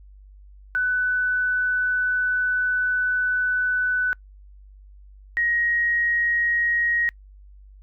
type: tone pair in turn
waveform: sine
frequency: 1496 / 1885.4 Hz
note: F#6 / A#6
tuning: +19 / +19 cents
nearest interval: major third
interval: 400 cents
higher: second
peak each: -19 dBFS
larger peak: neither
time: 0.75-4.13 / 5.37-7.09 s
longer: first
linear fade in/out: 0 ms
effects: noise-tail reverb RT60 0.1 s tail -26 dB re dry + added 49 Hz sine -44 dBFS peak until 7.82 s